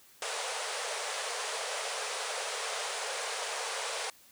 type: band-pass noise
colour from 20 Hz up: pink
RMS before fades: -36 dBFS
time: 0.22-4.1 s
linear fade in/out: 2 ms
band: 430 to 10000 Hz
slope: 96 dB/octave
effects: white hiss -59 dBFS RMS until 4.31 s